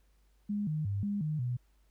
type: tone with pitch steps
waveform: sine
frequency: 206.1 / 153.8 / 100.2 / 203.4 / 153.2 / 123.3 Hz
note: G#3 / D#3 / G2 / G#3 / D#3 / B2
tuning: -13 / -20 / +38 / -36 / -27 / -2 cents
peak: -30 dBFS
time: 0.49-1.57 s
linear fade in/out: 10 ms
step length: 180 ms
effects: added 50 Hz sine -64 dBFS peak until 1.9 s + pink hiss -75 dBFS RMS until 1.9 s